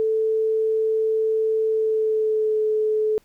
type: tone with pitch glide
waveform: sine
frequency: 440 to 431.2 Hz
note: A4 to A4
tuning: 0 to -35 cents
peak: -18 dBFS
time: 0-3.18 s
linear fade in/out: 0 ms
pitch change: -35 cents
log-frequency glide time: 1.68-2.61 s
effects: pink hiss -61 dBFS RMS until 3.24 s